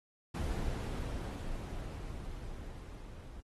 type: noise with level ramp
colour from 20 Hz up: brown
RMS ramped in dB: -34 to -49 dBFS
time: 0.34-3.41 s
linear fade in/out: 10 ms
effects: AAC 32 kbps